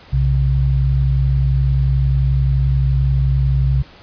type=tone pair together; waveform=sine; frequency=62.6 / 134.03 Hz; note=B1 / C3; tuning=+24 / +42 cents; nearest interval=octave + minor second; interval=1318 cents; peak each=-15 dBFS; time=0.12-3.83 s; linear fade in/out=20 ms; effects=pink hiss -43 dBFS RMS until 4.02 s + resampled to 11025 Hz